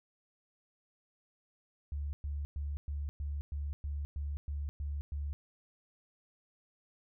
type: tone bursts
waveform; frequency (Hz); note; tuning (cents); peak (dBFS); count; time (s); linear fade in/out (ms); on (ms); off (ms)
sine; 72.2; D2; -29; -34; 11; 1.92-5.33; 0; 210; 110
effects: none